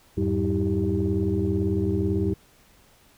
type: tone cluster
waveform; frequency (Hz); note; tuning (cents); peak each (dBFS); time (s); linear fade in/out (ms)
sine; 84.7 / 102.7 / 192.4 / 320.7 / 392.6; E2 / G#2 / G3 / E4 / G4; +48 / -19 / -32 / -48 / +3; -27; 0.17-2.34; 10
effects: tanh soft clip ceiling -13 dBFS + pink hiss -57 dBFS RMS until 3.17 s